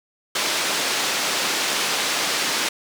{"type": "band-pass noise", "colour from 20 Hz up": "white", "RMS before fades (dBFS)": -23, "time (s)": [0.35, 2.69], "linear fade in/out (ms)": 5, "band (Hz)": [250, 5300], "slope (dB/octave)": 12, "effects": []}